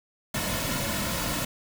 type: noise with comb filter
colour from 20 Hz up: pink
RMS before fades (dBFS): -29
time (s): 0.34-1.45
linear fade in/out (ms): 5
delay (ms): 2.5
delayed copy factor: -0.6
effects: none